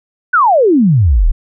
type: exponential sweep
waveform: sine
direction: down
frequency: 1556 to 31.55 Hz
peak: -6 dBFS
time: 0.33-1.32 s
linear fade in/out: 10 ms
effects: none